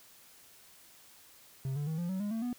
triangle tone with pitch steps, 133.5 / 145.58 / 158.76 / 173.13 / 188.8 / 205.9 / 224.5 / 244.8 Hz, C3 / D3 / D#3 / F3 / F#3 / G#3 / A3 / B3, +35 / -15 / +35 / -15 / +35 / -15 / +35 / -15 cents, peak -30 dBFS, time 1.65-2.53 s, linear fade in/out 2 ms, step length 110 ms, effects white hiss -58 dBFS RMS until 2.58 s

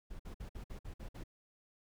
brown noise bursts, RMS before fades -45 dBFS, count 8, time 0.1-1.238 s, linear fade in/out 10 ms, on 95 ms, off 54 ms, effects none

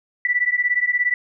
sine beating tone pair, 1958 / 1975 Hz, B6 / B6, -15 / 0 cents, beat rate 17 Hz, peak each -20 dBFS, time 0.25-1.14 s, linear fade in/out 2 ms, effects none

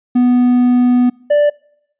triangle tone pair in turn, 246.9 / 587.2 Hz, B3 / D5, 0 / 0 cents, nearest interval octave + minor third, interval 1500 cents, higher second, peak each -6 dBFS, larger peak neither, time 0.15-1.1 / 1.3-1.5 s, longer first, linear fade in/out 10 ms, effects noise-tail reverb RT60 0.8 s tail -26 dB re dry + resampled to 8000 Hz

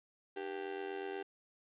35% pulse tone with amplitude modulation, 392 Hz, G4, in tune, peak -34 dBFS, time 0.36-1.23 s, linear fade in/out 10 ms, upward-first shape sine, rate 88.3 Hz, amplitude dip 80%, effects resampled to 8000 Hz + 11-bit

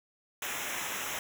pink noise with comb filter, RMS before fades -36 dBFS, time 0.42-1.19 s, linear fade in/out 2 ms, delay 0.22 ms, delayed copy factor -0.95, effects none

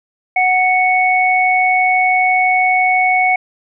sine tone pair together, 740 / 2217 Hz, F#5 / C#7, 0 / 0 cents, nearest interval octave + perfect fifth, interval 1900 cents, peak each -13 dBFS, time 0.36-3.36 s, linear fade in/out 5 ms, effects none

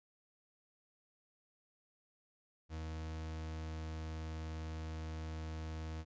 40% pulse tone, 79.4 Hz, D#2, 36 cents sharp, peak -40 dBFS, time 2.69-6.05 s, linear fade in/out 50 ms, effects resampled to 16000 Hz

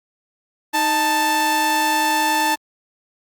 sawtooth tone pair together, 311.1 / 883 Hz, D#4 / A5, 0 / +6 cents, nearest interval octave + tritone, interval 1806 cents, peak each -21 / -13 dBFS, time 0.73-2.56 s, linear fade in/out 20 ms, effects Opus 48 kbps

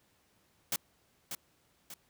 white noise with echo, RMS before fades -32 dBFS, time 0.72-0.76 s, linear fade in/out 2 ms, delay 590 ms, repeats 2, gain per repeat -7 dB, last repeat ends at 1.94 s, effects pink hiss -70 dBFS RMS until 2.09 s + high-pass 60 Hz 12 dB/octave

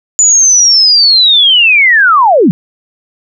sine linear sweep, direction down, 7040 to 146.83 Hz, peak -3 dBFS, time 0.19-2.51 s, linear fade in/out 0 ms, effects none

